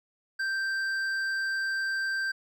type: tone with hard clipping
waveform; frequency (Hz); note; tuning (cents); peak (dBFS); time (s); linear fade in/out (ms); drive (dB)
sine; 1568; G6; 0; -29; 0.39-2.32; 10; 7
effects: none